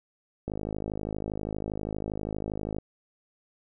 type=click train; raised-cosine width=2 ms; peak=-19 dBFS; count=122; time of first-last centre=0.48-2.785 s; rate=52.5 Hz; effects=none